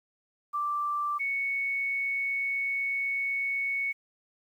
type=tone pair in turn; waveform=sine; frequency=1174.7 / 2218 Hz; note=D6 / C#7; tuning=0 / 0 cents; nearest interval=major seventh; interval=1100 cents; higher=second; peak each=-27 dBFS; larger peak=neither; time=0.53-1.19 / 1.19-3.93 s; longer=second; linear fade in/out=20 ms; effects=10-bit